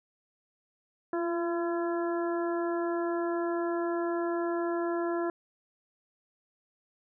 harmonic tone with a mistuned harmonic, 339 Hz, E4, 49 cents sharp, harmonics 1 / 2 / 3 / 4 / 5, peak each -29 / -35 / -39 / -41 / -43 dBFS, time 1.13-5.3 s, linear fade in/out 2 ms, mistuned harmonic 1, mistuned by +23 cents, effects none

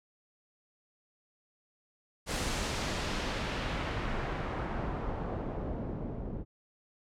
pink noise with low-pass filter sweep, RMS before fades -35 dBFS, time 2.26-6.45 s, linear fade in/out 50 ms, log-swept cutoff 9300 to 350 Hz, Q 0.82, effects none

